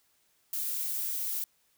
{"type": "noise", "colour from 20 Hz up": "violet", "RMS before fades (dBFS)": -33, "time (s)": [0.53, 1.44], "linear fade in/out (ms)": 2, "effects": ["white hiss -70 dBFS RMS until 1.77 s"]}